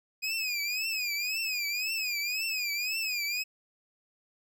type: tone with vibrato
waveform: 25% pulse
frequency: 2488 Hz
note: D#7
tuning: 1 cent flat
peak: -26 dBFS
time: 0.22-3.44 s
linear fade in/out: 20 ms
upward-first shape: triangle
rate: 1.9 Hz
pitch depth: 150 cents each way
effects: none